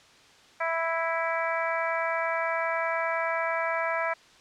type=harmonic tone; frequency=329.6 Hz; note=E4; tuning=in tune; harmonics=2 / 3 / 4 / 5 / 6 / 7; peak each=-30 / -32 / -33 / -34 / -35 / -35 dBFS; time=0.6-4.14 s; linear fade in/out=10 ms; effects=white hiss -55 dBFS RMS until 4.4 s + low-pass 5000 Hz 12 dB/octave